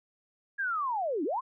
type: linear two-way sweep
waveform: sine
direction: down then up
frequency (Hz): 1661.2 to 268.4 to 1106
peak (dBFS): -28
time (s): 0.58-1.41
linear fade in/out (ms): 20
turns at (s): 1.24
effects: none